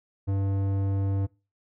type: tone with low-pass filter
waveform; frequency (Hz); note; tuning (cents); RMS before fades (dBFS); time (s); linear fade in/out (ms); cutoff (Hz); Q
square; 98; G2; 0; -26; 0.27-1.27; 20; 570; 0.5
effects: noise-tail reverb RT60 0.3 s tail -22 dB re dry